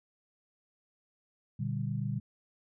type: chord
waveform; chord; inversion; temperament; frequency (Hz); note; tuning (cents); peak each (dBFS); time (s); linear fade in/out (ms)
sine; G minor; first; equal with one note detuned; 119.26 / 146.83 / 196; Bb2 / D3 / G3; +40 / 0 / 0; -34 / -35 / -37; 1.59-2.2; 10
effects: none